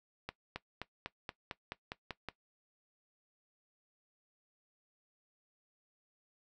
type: accelerating click train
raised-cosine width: 0.3 ms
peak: -23 dBFS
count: 10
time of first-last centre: 0.29-2.287 s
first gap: 270 ms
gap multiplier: 0.95
effects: noise-tail reverb RT60 0.1 s tail -17 dB re dry